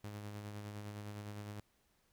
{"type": "tone with tremolo", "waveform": "sawtooth", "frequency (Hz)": 103.83, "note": "G#2", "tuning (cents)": 0, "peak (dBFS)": -39, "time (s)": [0.04, 1.6], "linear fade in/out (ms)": 0, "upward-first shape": "sine", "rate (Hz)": 9.8, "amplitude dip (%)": 35, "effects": ["pink hiss -75 dBFS RMS until 2.12 s"]}